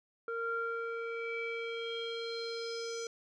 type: tone with low-pass filter sweep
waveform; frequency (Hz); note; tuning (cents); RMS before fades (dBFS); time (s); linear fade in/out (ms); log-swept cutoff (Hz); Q
square; 461.2; A#4; -19; -38; 0.28-3.07; 2; 1200 to 6200; 5.2
effects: none